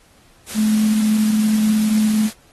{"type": "tone in noise", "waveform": "sine", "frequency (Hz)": 215.3, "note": "A3", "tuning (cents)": -37, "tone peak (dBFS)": -13, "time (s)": [0.54, 2.3], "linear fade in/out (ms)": 50, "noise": "white", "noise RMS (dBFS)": -30, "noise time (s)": [0.46, 2.34], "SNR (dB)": 14, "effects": ["pink hiss -53 dBFS RMS until 2.52 s", "AAC 32 kbps"]}